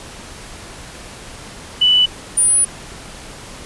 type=tone pair in turn; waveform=sine; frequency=2977 / 9451 Hz; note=F#7 / D9; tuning=+10 / +10 cents; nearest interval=octave + minor sixth; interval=2000 cents; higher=second; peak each=-9 / -10 dBFS; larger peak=first; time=1.81-2.06 / 2.37-2.65 s; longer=second; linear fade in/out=10 ms; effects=pink hiss -35 dBFS RMS until 3.65 s + resampled to 24000 Hz